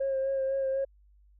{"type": "tone with vibrato", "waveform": "sine", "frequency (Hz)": 538, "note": "C5", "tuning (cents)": 48, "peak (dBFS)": -25, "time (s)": [0, 0.85], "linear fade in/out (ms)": 10, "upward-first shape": "sine", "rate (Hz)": 4, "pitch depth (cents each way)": 22, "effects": ["tanh soft clip ceiling -23 dBFS", "added 50 Hz sine -57 dBFS peak until 1.39 s"]}